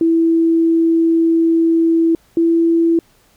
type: tone pair in turn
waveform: sine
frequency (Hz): 329.6 / 332.9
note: E4 / E4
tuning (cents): 0 / +17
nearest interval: unison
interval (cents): 17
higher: second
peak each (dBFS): -10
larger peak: neither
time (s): 0.01-2.15 / 2.37-2.99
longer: first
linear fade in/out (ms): 2
effects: pink hiss -54 dBFS RMS until 3.36 s